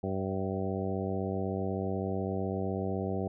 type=harmonic tone with a mistuned harmonic; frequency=96 Hz; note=G2; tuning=36 cents flat; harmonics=1 / 2 / 3 / 4 / 5 / 6 / 7 / 8; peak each=-36 / -35 / -40 / -37 / -39 / -43 / -41 / -43 dBFS; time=0.03-3.28 s; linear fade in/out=5 ms; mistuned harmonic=7; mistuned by=-22 cents; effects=none